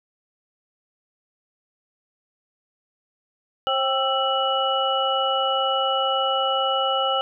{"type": "tone cluster", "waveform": "sine", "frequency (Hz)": [536, 787, 1329, 2938], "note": ["C5", "G5", "E6", "F#7"], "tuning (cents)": [42, 7, 14, -13], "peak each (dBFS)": -25, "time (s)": [3.67, 7.21], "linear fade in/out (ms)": 0, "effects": []}